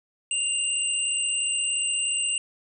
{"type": "tone pair together", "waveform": "sine", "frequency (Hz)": [2794, 8083], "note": ["F7", "B8"], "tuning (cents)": [0, 39], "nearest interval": "octave + tritone", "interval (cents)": 1839, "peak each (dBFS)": -26, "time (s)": [0.31, 2.38], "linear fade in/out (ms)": 2, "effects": []}